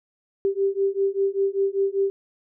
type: beating tone pair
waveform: sine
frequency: 390.2 / 395.3 Hz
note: G4 / G4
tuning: -8 / +15 cents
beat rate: 5.1 Hz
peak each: -23 dBFS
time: 0.45-2.1 s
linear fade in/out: 0 ms
effects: none